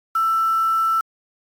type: tone with quantisation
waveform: sine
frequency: 1329 Hz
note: E6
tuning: 14 cents sharp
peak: -16 dBFS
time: 0.15-1.01 s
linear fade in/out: 5 ms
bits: 6
effects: AAC 64 kbps